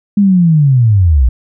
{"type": "linear sweep", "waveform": "sine", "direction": "down", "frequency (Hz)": [207.7, 55.9], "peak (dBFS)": -5, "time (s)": [0.17, 1.29], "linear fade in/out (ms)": 5, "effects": []}